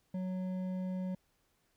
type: tone with hard clipping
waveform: triangle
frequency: 185 Hz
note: F#3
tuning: in tune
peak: -36 dBFS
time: 0.14-1.15 s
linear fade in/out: 5 ms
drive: 11 dB
effects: pink hiss -75 dBFS RMS until 1.76 s